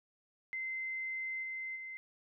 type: tone with level steps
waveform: sine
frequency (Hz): 2070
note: C7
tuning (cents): -19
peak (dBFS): -36 / -38 / -42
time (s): 0.53-1.97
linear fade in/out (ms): 0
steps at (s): 1.42 / 1.75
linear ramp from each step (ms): 20
effects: none